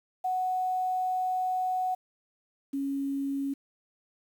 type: tone pair in turn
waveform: sine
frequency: 740 / 276.2 Hz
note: F#5 / C#4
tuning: 0 / -6 cents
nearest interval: octave + perfect fourth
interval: 1706 cents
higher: first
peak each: -26 / -28 dBFS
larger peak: first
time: 0.24-1.95 / 2.73-3.54 s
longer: first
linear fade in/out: 10 ms
effects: 9-bit